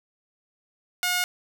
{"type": "tone with high-pass filter", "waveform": "sawtooth", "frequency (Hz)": 720, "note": "F#5", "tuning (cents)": -47, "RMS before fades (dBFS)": -25, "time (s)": [1.03, 1.24], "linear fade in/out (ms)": 0, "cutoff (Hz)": 1600, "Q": 0.83, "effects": []}